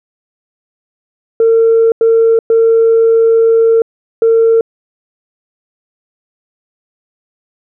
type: tone bursts at uneven times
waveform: sine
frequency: 454.4 Hz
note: A#4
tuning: 44 cents flat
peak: -4 dBFS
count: 4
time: 1.4-1.92 / 2.01-2.39 / 2.5-3.82 / 4.22-4.61 s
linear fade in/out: 2 ms
effects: tanh soft clip ceiling -2 dBFS